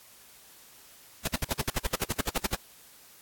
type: noise bursts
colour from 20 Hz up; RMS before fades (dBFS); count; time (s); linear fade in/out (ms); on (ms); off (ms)
pink; -27; 16; 1.25-2.551; 5; 26; 59
effects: white hiss -54 dBFS RMS until 3.21 s + AAC 64 kbps